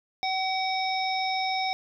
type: harmonic tone with a mistuned harmonic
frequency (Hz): 759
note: F#5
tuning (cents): +44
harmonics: 1 / 3 / 5 / 7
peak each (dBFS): -27 / -32 / -34 / -35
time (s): 0.23-1.73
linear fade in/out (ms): 0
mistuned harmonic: 5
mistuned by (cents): -19
effects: none